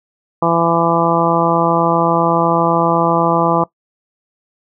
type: harmonic tone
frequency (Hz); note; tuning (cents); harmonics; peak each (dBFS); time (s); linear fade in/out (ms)
167.9; E3; +32; 1 / 2 / 3 / 4 / 5 / 6 / 7; -19 / -19 / -19 / -19 / -19 / -19 / -19; 0.42-3.64; 5
effects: noise-tail reverb RT60 0.1 s tail -20 dB re dry